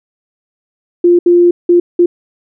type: tone bursts at uneven times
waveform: sine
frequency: 349.3 Hz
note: F4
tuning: in tune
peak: -4 dBFS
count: 4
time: 1.04-1.19 / 1.26-1.51 / 1.69-1.8 / 1.99-2.06 s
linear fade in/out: 5 ms
effects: none